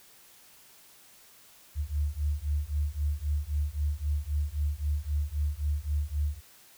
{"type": "beating tone pair", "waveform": "sine", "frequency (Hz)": [71.9, 75.7], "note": ["D2", "D#2"], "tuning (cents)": [-36, -47], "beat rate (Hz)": 3.8, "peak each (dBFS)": -30, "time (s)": [1.75, 6.41], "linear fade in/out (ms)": 50, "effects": ["white hiss -56 dBFS RMS until 6.77 s"]}